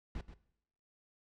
brown noise with echo, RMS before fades -40 dBFS, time 0.15-0.21 s, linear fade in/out 2 ms, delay 130 ms, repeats 1, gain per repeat -11 dB, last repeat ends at 0.34 s, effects noise-tail reverb RT60 0.8 s tail -19 dB re dry + low-pass 5000 Hz 12 dB/octave

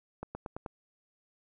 accelerating click train, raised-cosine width 1 ms, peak -24 dBFS, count 5, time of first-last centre 0.23-0.662 s, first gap 120 ms, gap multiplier 0.93, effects none

